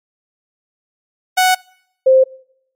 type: tone pair in turn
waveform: sawtooth / sine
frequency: 741 / 524 Hz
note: F#5 / C5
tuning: +2 / +2 cents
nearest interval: tritone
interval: 600 cents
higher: first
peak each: -6 dBFS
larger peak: neither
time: 1.37-1.55 / 2.06-2.24 s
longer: neither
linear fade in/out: 10 ms
effects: noise-tail reverb RT60 0.8 s tail -26 dB re dry + MP3 64 kbps